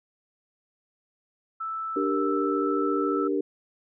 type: tone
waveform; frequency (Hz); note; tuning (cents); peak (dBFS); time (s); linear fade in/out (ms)
sine; 1318.5; E6; 0; -29; 1.6-3.28; 10
type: chord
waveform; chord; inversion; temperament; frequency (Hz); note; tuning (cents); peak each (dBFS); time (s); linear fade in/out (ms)
sine; G minor; second; equal; 293.7 / 392 / 466.2; D4 / G4 / Bb4; 0 / 0 / 0; -27 / -27 / -30; 1.96-3.41; 5
effects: none